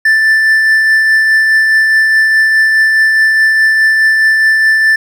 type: tone with tremolo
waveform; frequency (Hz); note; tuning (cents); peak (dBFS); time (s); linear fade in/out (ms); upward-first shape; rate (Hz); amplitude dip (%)
triangle; 1766; A6; +6; -3; 0.05-4.96; 5; triangle; 4.8; 30
effects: none